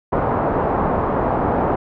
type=low-pass noise; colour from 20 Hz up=white; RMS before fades=-19 dBFS; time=0.12-1.76 s; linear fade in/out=10 ms; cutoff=1000 Hz; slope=24 dB/octave; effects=none